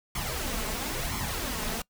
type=noise with flanger; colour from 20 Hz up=pink; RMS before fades=-32 dBFS; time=0.15-1.82 s; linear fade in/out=5 ms; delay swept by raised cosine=0.92 to 4.72 ms; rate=0.99 Hz; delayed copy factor=+0.65; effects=noise-tail reverb RT60 0.1 s tail -23 dB re dry